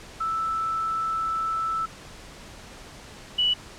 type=tone pair in turn; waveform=sine; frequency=1318.5 / 2952 Hz; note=E6 / F#7; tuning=0 / -5 cents; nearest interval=octave + major second; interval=1395 cents; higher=second; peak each=-24 / -19 dBFS; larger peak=second; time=0.2-1.86 / 3.38-3.54 s; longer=first; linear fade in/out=10 ms; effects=pink hiss -44 dBFS RMS until 3.78 s + low-pass 8000 Hz 12 dB/octave